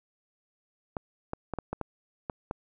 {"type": "clicks", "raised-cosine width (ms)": 1, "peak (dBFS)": -18, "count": 8, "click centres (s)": [0.968, 1.334, 1.537, 1.587, 1.73, 1.813, 2.298, 2.511], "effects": []}